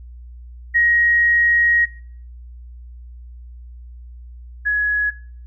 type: tone pair in turn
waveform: sine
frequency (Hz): 1887 / 1681.1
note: A#6 / G#6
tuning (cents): +21 / +21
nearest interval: major second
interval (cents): 200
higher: first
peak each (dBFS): -12 / -15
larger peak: first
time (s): 0.74-1.86 / 4.65-5.11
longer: first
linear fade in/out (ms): 20
effects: noise-tail reverb RT60 0.5 s tail -20 dB re dry + added 60 Hz sine -35 dBFS peak until 5.46 s